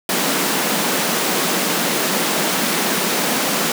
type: high-pass noise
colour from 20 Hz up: pink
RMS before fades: -19 dBFS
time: 0.09-3.72 s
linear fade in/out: 2 ms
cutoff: 170 Hz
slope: 48 dB/octave
effects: none